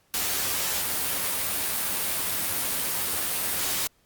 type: noise with comb filter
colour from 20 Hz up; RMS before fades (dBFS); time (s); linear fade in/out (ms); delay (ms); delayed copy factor
white; -27; 0.14-3.87; 0; 11; +0.55
effects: pink hiss -65 dBFS RMS until 4.05 s + Opus 48 kbps